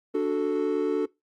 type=chord; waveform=triangle; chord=D major; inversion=none; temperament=equal; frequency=293.7 / 370 / 440 Hz; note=D4 / F#4 / A4; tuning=0 / 0 / 0 cents; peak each=-26 / -26 / -24 dBFS; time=0.14-1.06 s; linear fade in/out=10 ms; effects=noise-tail reverb RT60 0.2 s tail -22 dB re dry + Opus 32 kbps